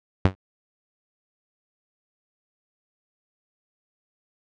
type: tone with exponential decay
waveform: sawtooth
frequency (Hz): 94.5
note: F#2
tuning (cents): +37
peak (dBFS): -8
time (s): 0.25-0.35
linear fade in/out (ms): 0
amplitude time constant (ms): 20
effects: low-pass 3000 Hz 12 dB/octave